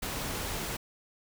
pink noise, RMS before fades -35 dBFS, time 0.02-0.77 s, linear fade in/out 10 ms, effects none

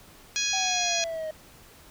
harmonic tone, 830.6 Hz, G#5, in tune, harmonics 2 / 3 / 4 / 5 / 6 / 7 / 8, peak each -37 / -31 / -32 / -32 / -36 / -31 / -33 dBFS, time 0.36-1.04 s, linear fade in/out 0 ms
triangle exponential sweep, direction down, 774 to 620 Hz, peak -28 dBFS, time 0.53-1.31 s, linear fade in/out 5 ms
effects pink hiss -52 dBFS RMS until 1.9 s

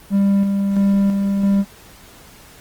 triangle tone with tremolo, 198.3 Hz, G3, 20 cents sharp, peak -10 dBFS, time 0.1-1.65 s, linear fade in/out 50 ms, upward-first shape square, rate 1.5 Hz, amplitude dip 35%, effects pink hiss -44 dBFS RMS until 2.6 s + Opus 24 kbps

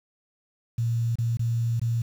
sine tone with dropouts, 116.54 Hz, A#2, in tune, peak -22 dBFS, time 0.78-2.02 s, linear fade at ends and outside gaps 5 ms, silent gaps 1.156-1.185 / 1.371-1.393 / 1.797-1.815 s, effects 8-bit

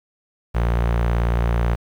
sawtooth tone with notch filter, 58.27 Hz, A#1, in tune, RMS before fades -19 dBFS, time 0.54-1.76 s, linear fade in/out 20 ms, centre 270 Hz, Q 1.4, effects low-pass 2000 Hz 12 dB/octave + 8-bit

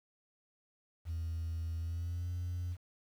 sine tone with pitch glide, 82.41 to 88.32 Hz, E2 to F2, 0 to +20 cents, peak -33 dBFS, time 1.05-2.77 s, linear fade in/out 50 ms, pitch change +120 cents, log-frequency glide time 1.79-2.3 s, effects tanh soft clip ceiling -33 dBFS + 10-bit

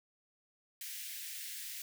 white high-pass noise, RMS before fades -44 dBFS, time 0.81-1.82 s, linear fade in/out 2 ms, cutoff 1700 Hz, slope 48 dB/octave, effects none

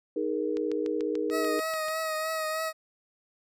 sine chord, D# suspended fourth, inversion none, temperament equal with one note detuned, 311.1 / 415.3 / 472.4 Hz, D#4 / G#4 / A#4, 0 / 0 / +23 cents, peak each -31 dBFS, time 0.16-1.6 s, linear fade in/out 5 ms
click train, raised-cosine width 0.2 ms, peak -25 dBFS, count 10, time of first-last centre 0.57-1.884 s, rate 6.85 Hz
20% pulse tone with vibrato, 633 Hz, D#5, 30 cents sharp, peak -24 dBFS, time 1.3-2.73 s, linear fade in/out 50 ms, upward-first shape triangle, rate 3.2 Hz, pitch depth 33 cents each way
effects none

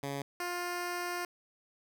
10% pulse tone pair in turn, 140 / 352.8 Hz, C#3 / F4, +18 / +18 cents, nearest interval octave + major third, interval 1600 cents, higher second, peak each -27 / -26 dBFS, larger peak second, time 0.03-0.22 / 0.4-1.25 s, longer second, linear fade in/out 2 ms, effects none

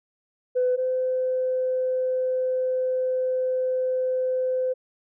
sine tone pair in turn, 502 / 512.3 Hz, B4 / C5, +28 / -37 cents, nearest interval unison, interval 35 cents, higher second, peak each -18 / -21 dBFS, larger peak first, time 0.55-0.77 / 0.77-4.74 s, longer second, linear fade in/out 20 ms, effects tanh soft clip ceiling -15 dBFS

